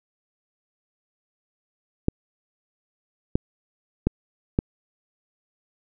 clicks, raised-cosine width 3 ms, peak -6 dBFS, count 4, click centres 2.084 / 3.355 / 4.07 / 4.589 s, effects none

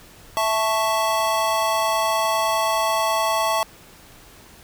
square chord, A major, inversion second, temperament equal, 659.3 / 880 / 1108.7 Hz, E5 / A5 / C#6, 0 / 0 / 0 cents, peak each -24 dBFS, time 0.37-3.63 s, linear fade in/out 0 ms, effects pink hiss -47 dBFS RMS until 4.63 s

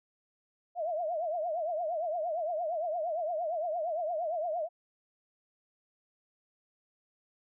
sine tone with vibrato, 659.3 Hz, E5, in tune, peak -30 dBFS, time 0.75-4.69 s, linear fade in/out 50 ms, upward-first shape triangle, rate 8.7 Hz, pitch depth 180 cents each way, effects none

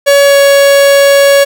45% pulse tone with pitch glide, 563 to 559.4 Hz, C#5 to C#5, +27 to +16 cents, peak -3 dBFS, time 0.06-1.45 s, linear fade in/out 20 ms, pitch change -11 cents, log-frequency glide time 0.26-0.36 s, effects none

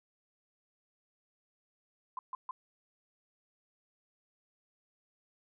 sine tone bursts, 1027 Hz, C6, 33 cents flat, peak -36 dBFS, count 3, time 2.17-2.51 s, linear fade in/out 2 ms, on 20 ms, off 140 ms, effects none

